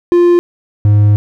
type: tone pair in turn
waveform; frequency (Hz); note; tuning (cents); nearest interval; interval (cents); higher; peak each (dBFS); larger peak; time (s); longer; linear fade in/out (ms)
triangle; 349.3 / 103.85; F4 / G#2; 0 / 0; octave + major sixth; 2100; first; -3; neither; 0.12-0.39 / 0.85-1.16; second; 0
effects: none